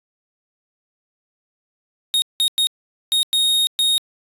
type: tone bursts at uneven times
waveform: 45% pulse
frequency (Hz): 3729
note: A#7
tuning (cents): 0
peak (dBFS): -15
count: 6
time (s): 2.14-2.22 / 2.4-2.48 / 2.58-2.67 / 3.12-3.23 / 3.33-3.67 / 3.79-3.98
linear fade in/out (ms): 0
effects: resampled to 32000 Hz